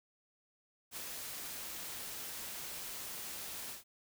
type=noise with ADSR envelope; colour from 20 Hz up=white; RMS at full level=-42 dBFS; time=0.91-3.84 s; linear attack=60 ms; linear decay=12 ms; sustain=-2 dB; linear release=130 ms; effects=none